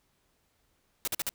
white noise bursts, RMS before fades -31 dBFS, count 4, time 1.05-1.291 s, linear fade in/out 0 ms, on 25 ms, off 47 ms, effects pink hiss -72 dBFS RMS until 1.34 s

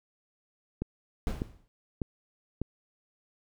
click train, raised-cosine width 3 ms, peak -18 dBFS, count 4, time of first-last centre 0.82-2.616 s, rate 1.67 Hz
brown noise with exponential decay, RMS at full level -29 dBFS, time 1.27-1.68 s, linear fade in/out 0 ms, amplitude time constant 87 ms
effects none

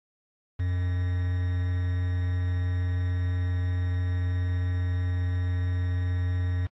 triangle tone with quantisation, 89.7 Hz, F2, 47 cents sharp, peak -22 dBFS, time 0.59-6.67 s, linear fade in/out 10 ms, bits 7, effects low-pass 3000 Hz 12 dB/octave + AAC 32 kbps

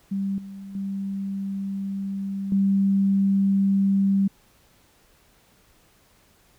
sine tone with level steps, 196 Hz, G3, in tune, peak -23 / -35 / -26 / -17 dBFS, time 0.11-4.28 s, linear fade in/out 10 ms, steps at 0.38 / 0.75 / 2.52 s, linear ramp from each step 2 ms, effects pink hiss -59 dBFS RMS until 6.58 s

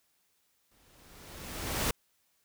pink noise with exponential growth, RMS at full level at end -28 dBFS, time 0.71-1.91 s, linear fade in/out 5 ms, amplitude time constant 260 ms, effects white hiss -73 dBFS RMS until 2.44 s

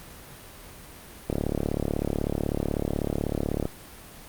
click train, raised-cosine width 2 ms, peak -12 dBFS, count 86, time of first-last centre 1.3-3.655 s, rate 36.1 Hz, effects pink hiss -45 dBFS RMS until 4.28 s + Opus 32 kbps

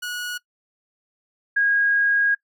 sawtooth / sine tone pair in turn, 1459 / 1637.6 Hz, F#6 / G#6, -25 / -25 cents, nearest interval major second, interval 200 cents, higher second, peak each -24 / -16 dBFS, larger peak second, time 0.02-0.38 / 1.56-2.35 s, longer second, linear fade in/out 10 ms, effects noise-tail reverb RT60 0.1 s tail -21 dB re dry

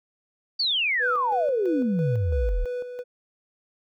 sine exponential sweep, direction down, 4699 to 35.42 Hz, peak -21 dBFS, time 0.59-2.65 s, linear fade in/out 10 ms
triangle tone with tremolo, 493.9 Hz, B4, in tune, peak -25 dBFS, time 0.99-3.04 s, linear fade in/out 50 ms, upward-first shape square, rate 3 Hz, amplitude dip 55%
effects none

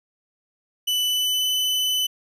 40% pulse tone with pitch glide, 2986 to 3009 Hz, F#7 to F#7, +15 to +28 cents, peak -19 dBFS, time 0.87-2.07 s, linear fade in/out 10 ms, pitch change +13 cents, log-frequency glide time 1.07-1.44 s, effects none

